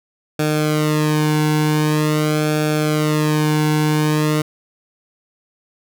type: tone with flanger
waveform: sawtooth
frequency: 152.6 Hz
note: D#3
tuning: 33 cents flat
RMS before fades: -17 dBFS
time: 0.39-4.42 s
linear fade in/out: 5 ms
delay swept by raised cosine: 1 to 1.61 ms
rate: 0.45 Hz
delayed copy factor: -0.9
effects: none